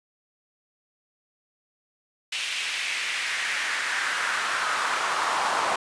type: noise with high-pass filter sweep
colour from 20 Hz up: brown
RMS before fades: -27 dBFS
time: 2.32-5.76 s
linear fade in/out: 5 ms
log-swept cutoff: 2800 to 910 Hz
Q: 2.3
effects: resampled to 22050 Hz